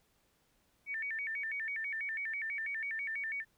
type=tone with vibrato; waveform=sine; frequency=2005 Hz; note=B6; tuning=26 cents sharp; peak=-35 dBFS; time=0.86-3.45 s; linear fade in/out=50 ms; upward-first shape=square; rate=6.1 Hz; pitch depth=200 cents each way; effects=pink hiss -73 dBFS RMS until 3.57 s